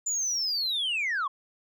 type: linear sweep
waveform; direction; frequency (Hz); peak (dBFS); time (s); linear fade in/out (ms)
sine; down; 7100 to 1041; -24; 0.06-1.28; 10
effects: tanh soft clip ceiling -24 dBFS